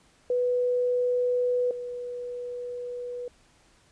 sine tone pair in turn, 493.9 / 489.4 Hz, B4 / B4, 0 / -16 cents, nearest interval unison, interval 16 cents, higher first, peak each -22 / -32 dBFS, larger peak first, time 0.3-1.71 / 1.71-3.28 s, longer second, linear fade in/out 2 ms, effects pink hiss -61 dBFS RMS until 3.91 s + resampled to 22050 Hz

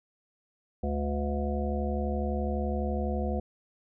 harmonic tone, 71.9 Hz, D2, 36 cents flat, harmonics 1 / 3 / 5 / 7 / 9 / 10, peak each -30 / -33 / -38 / -36 / -40 / -38 dBFS, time 0.83-3.4 s, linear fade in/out 5 ms, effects none

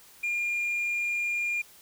sine tone, 2409 Hz, D7, 43 cents sharp, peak -24 dBFS, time 0.23-1.62 s, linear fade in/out 10 ms, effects tanh soft clip ceiling -25 dBFS + white hiss -54 dBFS RMS until 1.81 s

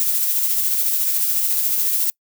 violet noise with tremolo, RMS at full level -18 dBFS, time 0-2.1 s, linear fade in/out 0 ms, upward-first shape sine, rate 14 Hz, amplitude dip 30%, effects noise-tail reverb RT60 0.1 s tail -26 dB re dry

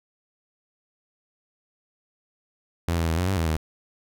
sawtooth tone with pitch steps, 85 / 82.7 / 81 / 90 / 96.7 / 82.3 / 78.7 Hz, F2 / E2 / E2 / F#2 / G2 / E2 / D#2, -46 / +6 / -30 / -47 / -23 / -2 / +20 cents, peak -18 dBFS, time 2.88-3.566 s, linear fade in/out 0 ms, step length 98 ms, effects none

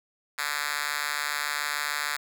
5% pulse tone with high-pass filter, 146.83 Hz, D3, in tune, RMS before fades -30 dBFS, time 0.38-2.17 s, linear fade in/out 10 ms, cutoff 1700 Hz, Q 1.1, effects none

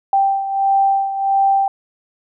sine beating tone pair, 784 / 785.5 Hz, G5 / G5, 0 / +3 cents, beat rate 1.5 Hz, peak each -14 / -20 dBFS, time 0.13-1.68 s, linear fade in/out 2 ms, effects none

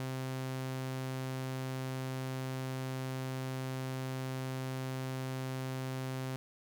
sawtooth tone, 130.8 Hz, C3, in tune, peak -32 dBFS, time 0-6.36 s, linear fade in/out 0 ms, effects none

